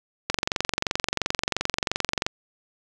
click train, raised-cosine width 0.2 ms, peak -5 dBFS, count 46, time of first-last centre 0.3-2.265 s, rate 22.9 Hz, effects none

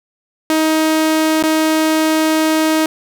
sawtooth tone with dropouts, 315 Hz, D#4, 21 cents sharp, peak -8 dBFS, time 0.5-2.86 s, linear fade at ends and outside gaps 1 ms, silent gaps 1.426-1.437 s, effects none

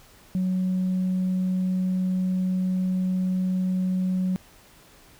sine tone, 185 Hz, F#3, in tune, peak -20 dBFS, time 0.35-4.36 s, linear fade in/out 0 ms, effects tanh soft clip ceiling -19 dBFS + pink hiss -53 dBFS RMS until 5.19 s

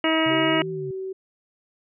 harmonic tone, 320 Hz, D#4, 49 cents sharp, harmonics 1 / 2 / 3 / 4 / 5 / 6 / 7 / 8 / 9, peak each -22 / -25 / -30 / -29 / -34 / -29 / -29 / -38 / -27 dBFS, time 0.04-0.62 s, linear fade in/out 2 ms
sine exponential two-way sweep, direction up then down, 131.6 to 164.81 to 135.6 Hz, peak -32 dBFS, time 0.26-0.91 s, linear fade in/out 2 ms, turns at 0.71 s
sine tone with pitch glide, 382.6 to 380.2 Hz, G4 to F#4, -42 to +47 cents, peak -28 dBFS, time 0.3-1.13 s, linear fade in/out 10 ms, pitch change -11 cents, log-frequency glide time 0.53-0.65 s
effects none

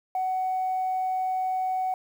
sine tone, 748 Hz, F#5, 19 cents sharp, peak -23 dBFS, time 0.15-1.94 s, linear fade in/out 2 ms, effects tanh soft clip ceiling -21 dBFS + 9-bit

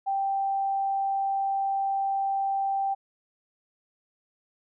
sine tone, 784 Hz, G5, in tune, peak -24 dBFS, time 0.06-2.95 s, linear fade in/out 20 ms, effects none

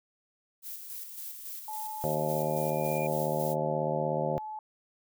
violet noise with tremolo, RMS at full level -40 dBFS, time 0.62-3.56 s, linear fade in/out 50 ms, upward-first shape square, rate 3.6 Hz, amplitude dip 40%
sine tone, 861 Hz, A5, 38 cents flat, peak -36 dBFS, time 1.68-4.59 s, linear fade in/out 2 ms
triangle tone with exponential growth, 2400 Hz, D7, 37 cents sharp, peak -36 dBFS, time 2.01-3.07 s, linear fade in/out 5 ms, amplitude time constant 230 ms
harmonic tone, 76.5 Hz, D#2, 29 cents flat, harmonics 2 / 3 / 4 / 5 / 6 / 7 / 8 / 9, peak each -34 / -39 / -44 / -37 / -44 / -32 / -35 / -36 dBFS, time 2.04-4.38 s, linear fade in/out 0 ms
effects none

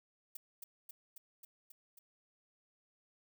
violet noise with echo, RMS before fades -45 dBFS, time 0.35-0.37 s, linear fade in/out 5 ms, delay 270 ms, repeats 6, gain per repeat -2 dB, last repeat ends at 1.99 s, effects none

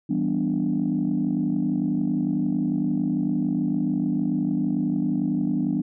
sine chord, E minor seventh, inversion none, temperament equal, 164.81 / 196 / 246.9 / 293.7 Hz, E3 / G3 / B3 / D4, 0 / 0 / 0 / 0 cents, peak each -28 / -26 / -25 / -25 dBFS, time 0.09-5.82 s, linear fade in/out 10 ms, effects tanh soft clip ceiling -14 dBFS

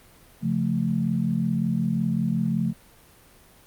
sine chord, Db augmented, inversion none, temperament equal with one note detuned, 136.6 / 174.61 / 220 Hz, Db3 / F3 / A3, -25 / 0 / 0 cents, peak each -28 / -25 / -25 dBFS, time 0.41-2.74 s, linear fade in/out 50 ms, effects pink hiss -53 dBFS RMS until 3.66 s + Opus 32 kbps

